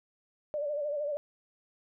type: tone with vibrato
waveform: sine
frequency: 587 Hz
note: D5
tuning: 1 cent flat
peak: -30 dBFS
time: 0.54-1.17 s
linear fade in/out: 0 ms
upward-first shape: sine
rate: 13 Hz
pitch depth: 63 cents each way
effects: none